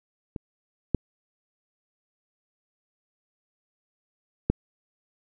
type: clicks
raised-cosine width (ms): 3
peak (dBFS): -20 / -8 / -7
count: 3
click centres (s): 0.362 / 0.947 / 4.5
effects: none